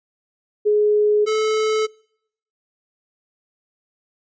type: tone pair in turn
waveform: sine / square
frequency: 419.5 / 434 Hz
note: G#4 / A4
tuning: +17 / -24 cents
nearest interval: minor second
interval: 59 cents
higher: second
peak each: -13 / -18 dBFS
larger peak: first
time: 0.65-1.26 / 1.26-1.87 s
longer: neither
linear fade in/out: 20 ms
effects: noise-tail reverb RT60 0.7 s tail -25 dB re dry + resampled to 16000 Hz